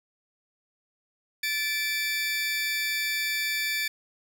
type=tone cluster; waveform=square; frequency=1746 / 2330 / 3555 / 4586 Hz; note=A6 / D7 / A7 / D8; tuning=-14 / -14 / +17 / -42 cents; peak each=-33 / -30 / -36 / -34 dBFS; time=1.43-3.88 s; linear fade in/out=5 ms; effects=9-bit